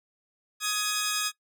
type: tone pair together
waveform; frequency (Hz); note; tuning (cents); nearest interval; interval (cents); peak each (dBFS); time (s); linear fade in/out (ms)
10% pulse; 1251.4 / 1672; D#6 / G#6; +10 / +11; perfect fourth; 501; -21; 0.6-1.32; 50
effects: noise-tail reverb RT60 0.1 s tail -18 dB re dry